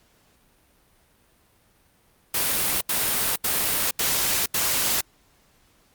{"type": "noise bursts", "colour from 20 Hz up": "white", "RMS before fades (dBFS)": -23, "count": 5, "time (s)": [2.34, 5.01], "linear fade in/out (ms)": 5, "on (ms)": 470, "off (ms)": 80, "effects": ["pink hiss -61 dBFS RMS until 5.94 s", "Opus 48 kbps"]}